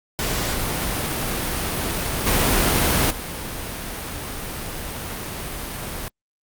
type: noise with level steps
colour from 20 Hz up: pink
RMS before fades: -24 / -18 / -30 dBFS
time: 0.19-6.08 s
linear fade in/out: 0 ms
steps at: 2.26 / 3.1 s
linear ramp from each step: 10 ms
effects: Opus 48 kbps